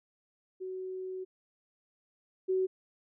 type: tone pair in turn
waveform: sine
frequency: 373.6 / 375.4 Hz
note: F#4 / F#4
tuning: +17 / +25 cents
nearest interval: unison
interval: 8 cents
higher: second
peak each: -36 / -26 dBFS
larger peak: second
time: 0.6-1.25 / 2.48-2.67 s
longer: first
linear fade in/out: 20 ms
effects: none